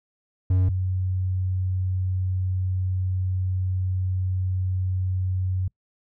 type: tone pair in turn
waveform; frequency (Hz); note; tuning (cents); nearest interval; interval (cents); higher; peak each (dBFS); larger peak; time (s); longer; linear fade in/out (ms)
triangle / sine; 92.5 / 92.85; F#2 / F#2; 0 / +7; unison; 7; second; -15 / -22; first; 0.5-0.69 / 0.69-5.68; second; 5
effects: noise-tail reverb RT60 0.1 s tail -25 dB re dry